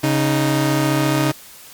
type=tone pair together; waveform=sawtooth; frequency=137.87 / 310.1 Hz; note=C#3 / D#4; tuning=-9 / -6 cents; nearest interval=octave + major second; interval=1403 cents; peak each=-14 dBFS; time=0.03-1.32 s; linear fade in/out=10 ms; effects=white hiss -41 dBFS RMS until 1.73 s + MP3 96 kbps